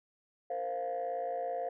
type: chord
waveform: sine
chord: Bb suspended second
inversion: none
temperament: just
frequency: 466.2 / 524.4 / 699.2 Hz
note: Bb4 / C5 / F5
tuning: 0 / +4 / +2 cents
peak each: -40 / -36 / -34 dBFS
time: 0.5-1.69 s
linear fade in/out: 5 ms
effects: tanh soft clip ceiling -28 dBFS